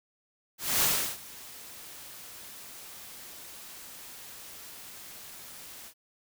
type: noise with ADSR envelope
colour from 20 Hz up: white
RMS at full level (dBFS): -24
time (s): 0.58-5.94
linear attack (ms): 240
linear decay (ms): 350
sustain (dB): -22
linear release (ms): 74
effects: none